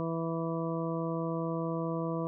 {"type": "harmonic tone", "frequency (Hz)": 164.81, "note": "E3", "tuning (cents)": 0, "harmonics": [1, 2, 3, 4, 6, 7], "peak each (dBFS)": [-34, -36, -37, -40, -42, -43], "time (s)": [0, 2.27], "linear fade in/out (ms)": 0, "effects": []}